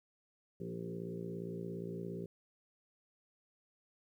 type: harmonic tone with a mistuned harmonic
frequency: 57.3 Hz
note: A#1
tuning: 29 cents flat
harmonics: 2 / 3 / 4 / 5 / 6 / 7 / 8 / 9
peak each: -50 / -43 / -51 / -54 / -50 / -45 / -51 / -55 dBFS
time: 0.6-2.26 s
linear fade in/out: 5 ms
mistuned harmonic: 7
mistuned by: -21 cents
effects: 12-bit